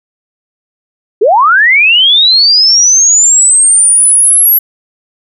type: linear sweep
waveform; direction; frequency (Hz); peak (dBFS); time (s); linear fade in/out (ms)
sine; up; 370 to 11720; -3; 1.21-4.59; 10
effects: none